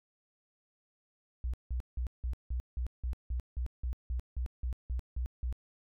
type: tone bursts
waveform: sine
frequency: 61.6 Hz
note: B1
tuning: 4 cents flat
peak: -30 dBFS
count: 16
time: 1.44-5.526 s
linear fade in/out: 0 ms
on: 96 ms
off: 170 ms
effects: tanh soft clip ceiling -26 dBFS